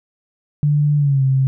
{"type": "tone with pitch glide", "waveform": "sine", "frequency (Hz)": [147.3, 133.52], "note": ["D3", "C3"], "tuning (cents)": [6, 35], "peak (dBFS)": -12, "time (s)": [0.63, 1.47], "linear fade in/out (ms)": 0, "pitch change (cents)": -171, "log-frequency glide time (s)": [0.97, 1.23], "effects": []}